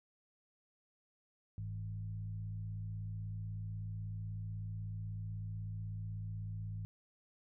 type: tone with frequency modulation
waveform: sine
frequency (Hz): 104.2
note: G#2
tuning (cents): +6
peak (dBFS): -39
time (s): 1.58-6.85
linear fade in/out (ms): 0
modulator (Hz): 56.2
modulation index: 0.66
effects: none